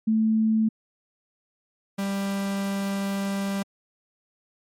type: tone pair in turn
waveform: sine / 45% pulse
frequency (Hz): 220 / 197.3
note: A3 / G3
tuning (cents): 0 / +11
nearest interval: major second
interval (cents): 189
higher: first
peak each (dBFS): -18 / -25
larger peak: first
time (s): 0.07-0.69 / 1.98-3.63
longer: second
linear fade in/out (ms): 10
effects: MP3 64 kbps